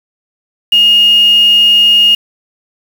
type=tone with quantisation; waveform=sine; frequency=2852 Hz; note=F7; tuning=36 cents sharp; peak=-4 dBFS; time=0.72-2.15 s; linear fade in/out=5 ms; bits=4; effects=none